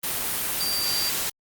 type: tone in noise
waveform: sine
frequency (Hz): 4699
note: D8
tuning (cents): 0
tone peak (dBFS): -25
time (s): 0.6-1.1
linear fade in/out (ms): 10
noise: white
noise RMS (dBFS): -27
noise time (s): 0.03-1.3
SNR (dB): -1
effects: Opus 32 kbps